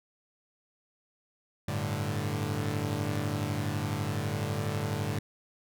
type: chord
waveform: sawtooth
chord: G suspended second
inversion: none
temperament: equal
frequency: 98 / 110 / 146.83 Hz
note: G2 / A2 / D3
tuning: 0 / 0 / 0 cents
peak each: -30 dBFS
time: 1.68-5.19 s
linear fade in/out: 5 ms
effects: none